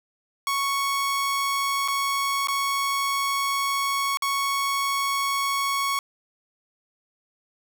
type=tone with dropouts; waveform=sawtooth; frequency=1108.7 Hz; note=C#6; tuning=in tune; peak=-19 dBFS; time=0.47-5.99 s; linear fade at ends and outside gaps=1 ms; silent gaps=1.878-1.883 / 2.472-2.484 / 4.172-4.222 s; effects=none